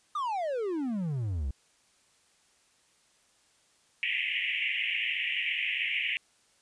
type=exponential sweep; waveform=triangle; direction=down; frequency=1244.5 to 61.74 Hz; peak=-27 dBFS; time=0.15-1.51 s; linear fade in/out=5 ms
type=band-pass noise; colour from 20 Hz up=white; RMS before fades=-31 dBFS; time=4.03-6.17 s; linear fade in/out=0 ms; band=1900 to 3000 Hz; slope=96 dB/octave
effects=white hiss -66 dBFS RMS until 6.61 s + resampled to 22050 Hz